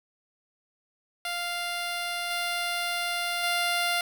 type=tone with level steps; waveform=10% pulse; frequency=698 Hz; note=F5; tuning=1 cent flat; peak=-21 / -19 / -16 dBFS; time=1.25-4.01 s; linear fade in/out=2 ms; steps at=2.3 / 3.43 s; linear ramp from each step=10 ms; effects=8-bit